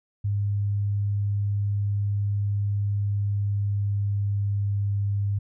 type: tone with pitch glide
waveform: sine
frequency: 101.6 to 100.78 Hz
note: G#2 to G2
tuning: -38 to +48 cents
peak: -22 dBFS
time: 0.24-5.39 s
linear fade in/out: 10 ms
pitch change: -14 cents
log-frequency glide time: 2.91-5.02 s
effects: none